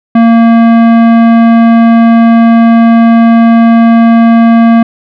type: tone with tanh clipping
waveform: sine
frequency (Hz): 230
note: A#3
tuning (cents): -23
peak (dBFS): -3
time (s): 0.15-4.83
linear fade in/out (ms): 5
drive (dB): 16
effects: none